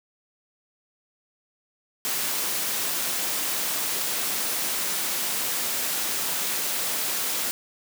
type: high-pass noise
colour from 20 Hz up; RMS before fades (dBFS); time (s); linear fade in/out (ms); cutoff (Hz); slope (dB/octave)
white; -27; 2.05-7.51; 0; 170; 12
effects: none